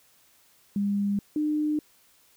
sine tone pair in turn, 201.7 / 302.2 Hz, G3 / D4, +50 / +50 cents, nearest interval perfect fifth, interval 700 cents, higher second, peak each -23 dBFS, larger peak neither, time 0.76-1.19 / 1.36-1.79 s, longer neither, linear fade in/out 2 ms, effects white hiss -61 dBFS RMS until 2.36 s

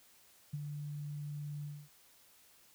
sine tone with ADSR envelope, 146.83 Hz, D3, in tune, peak -34 dBFS, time 0.53-1.89 s, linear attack 10 ms, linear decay 32 ms, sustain -5 dB, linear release 250 ms, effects white hiss -64 dBFS RMS until 2.74 s

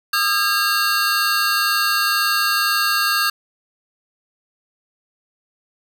square tone cluster, 1223 / 1325 / 1617 / 2759 / 4429 Hz, D#6 / E6 / G#6 / F7 / C#8, -30 / +9 / -47 / -22 / -2 cents, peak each -23 / -27 / -21 / -27 / -23 dBFS, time 0.13-3.3 s, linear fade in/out 5 ms, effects none

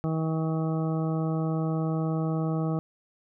harmonic tone, 159.8 Hz, D#3, 47 cents sharp, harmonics 1 / 2 / 3 / 4 / 5 / 7 / 8, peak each -26 / -32 / -36 / -38 / -40 / -43 / -44 dBFS, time 0.04-2.79 s, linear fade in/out 0 ms, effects none

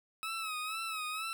20% pulse tone with vibrato, 1287 Hz, E6, 42 cents flat, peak -31 dBFS, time 0.23-1.33 s, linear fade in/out 0 ms, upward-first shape sine, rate 2.1 Hz, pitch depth 68 cents each way, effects none

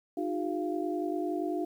sine tone cluster, 306.6 / 357 / 404.2 / 692 Hz, D#4 / F4 / G#4 / F5, -25 / +38 / -47 / -16 cents, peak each -33 / -33 / -40 / -37 dBFS, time 0.17-1.65 s, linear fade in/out 5 ms, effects 10-bit

